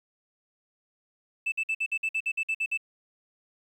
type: tone bursts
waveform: sine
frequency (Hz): 2637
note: E7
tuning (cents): 0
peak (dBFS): -23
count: 12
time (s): 1.46-2.775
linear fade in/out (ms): 10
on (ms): 61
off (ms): 53
effects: tanh soft clip ceiling -23 dBFS + 10-bit